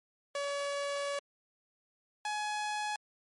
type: tone pair in turn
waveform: sawtooth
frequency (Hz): 567 / 842.2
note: C#5 / G#5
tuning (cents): +39 / +24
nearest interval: perfect fifth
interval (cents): 685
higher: second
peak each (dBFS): -29 / -29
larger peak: neither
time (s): 0.35-1.19 / 2.25-2.96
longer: first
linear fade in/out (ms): 2
effects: low-pass 9000 Hz 12 dB/octave + MP3 48 kbps